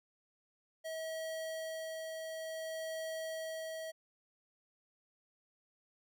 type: tone with tremolo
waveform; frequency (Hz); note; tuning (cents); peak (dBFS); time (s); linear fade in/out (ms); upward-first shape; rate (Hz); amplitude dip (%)
square; 642; E5; -46; -39; 0.84-3.92; 20; sine; 0.56; 25
effects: none